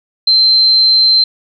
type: tone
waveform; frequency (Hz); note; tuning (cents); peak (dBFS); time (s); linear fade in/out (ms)
sine; 4114; C8; -30; -6; 0.27-1.24; 5
effects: none